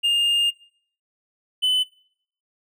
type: tone pair in turn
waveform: triangle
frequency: 2819 / 3016 Hz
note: F7 / F#7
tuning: +16 / +32 cents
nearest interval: minor second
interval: 116 cents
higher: second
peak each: -15 dBFS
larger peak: neither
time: 0.03-0.51 / 1.62-1.84 s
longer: first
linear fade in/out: 20 ms
effects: noise-tail reverb RT60 0.6 s tail -22 dB re dry